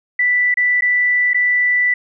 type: tone with dropouts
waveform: sine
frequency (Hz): 1975.5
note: B6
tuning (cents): 0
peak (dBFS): -12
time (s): 0.19-1.94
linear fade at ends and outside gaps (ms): 5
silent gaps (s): 0.542-0.571 / 0.809-0.821 / 1.334-1.344
effects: none